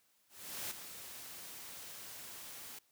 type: noise with ADSR envelope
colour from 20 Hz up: white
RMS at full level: -40 dBFS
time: 0.29-2.79 s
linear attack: 420 ms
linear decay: 6 ms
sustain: -9 dB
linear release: 8 ms
effects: white hiss -73 dBFS RMS until 2.91 s + high-pass 60 Hz 12 dB/octave